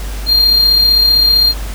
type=tone with amplitude modulation; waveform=triangle; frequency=4200 Hz; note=C8; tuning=6 cents sharp; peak=-4 dBFS; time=0.26-1.54 s; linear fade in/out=50 ms; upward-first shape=sine; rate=35.5 Hz; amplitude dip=40%; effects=added 50 Hz sine -20 dBFS peak until 1.74 s + pink hiss -30 dBFS RMS until 1.74 s